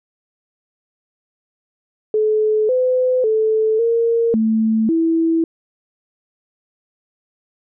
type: tone with pitch steps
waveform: sine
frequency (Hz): 430.3 / 508 / 437.4 / 462.5 / 221.1 / 327.8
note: A4 / B4 / A4 / A#4 / A3 / E4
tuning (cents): -39 / +49 / -10 / -14 / +9 / -10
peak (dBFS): -13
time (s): 2.14-5.44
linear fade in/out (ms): 2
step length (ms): 550
effects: none